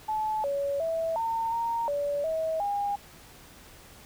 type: tone with pitch steps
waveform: sine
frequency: 864 / 562 / 655 / 909 / 926 / 575 / 642 / 811 Hz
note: A5 / C#5 / E5 / A#5 / A#5 / D5 / E5 / G#5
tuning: -32 / +24 / -11 / -44 / -12 / -37 / -46 / -41 cents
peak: -26 dBFS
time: 0.08-2.96 s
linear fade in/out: 10 ms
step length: 360 ms
effects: pink hiss -51 dBFS RMS until 4.05 s